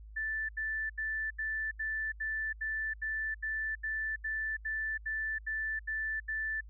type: tone bursts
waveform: sine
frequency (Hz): 1760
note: A6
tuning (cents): 0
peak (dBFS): -32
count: 16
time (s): 0.16-6.61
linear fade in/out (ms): 10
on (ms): 330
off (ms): 78
effects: added 53 Hz sine -47 dBFS peak until 6.69 s